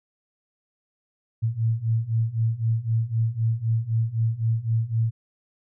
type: beating tone pair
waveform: sine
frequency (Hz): 111.3 / 115.2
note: A2 / A#2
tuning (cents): +20 / -20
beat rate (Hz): 3.9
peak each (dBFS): -25 / -23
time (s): 1.42-5.11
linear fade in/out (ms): 20
effects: none